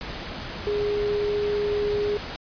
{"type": "tone in noise", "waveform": "sine", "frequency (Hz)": 413.5, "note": "G#4", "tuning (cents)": -8, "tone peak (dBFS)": -22, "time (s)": [0.67, 2.17], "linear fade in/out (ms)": 0, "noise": "pink", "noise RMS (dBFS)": -34, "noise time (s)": [0.01, 2.36], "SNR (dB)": 9, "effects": ["resampled to 11025 Hz"]}